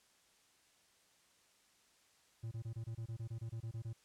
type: tone bursts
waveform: triangle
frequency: 113.6 Hz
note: A#2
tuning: 44 cents flat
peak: -38 dBFS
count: 14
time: 2.43-3.932 s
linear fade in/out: 10 ms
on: 85 ms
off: 24 ms
effects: white hiss -70 dBFS RMS until 4.04 s + low-pass 9000 Hz 12 dB/octave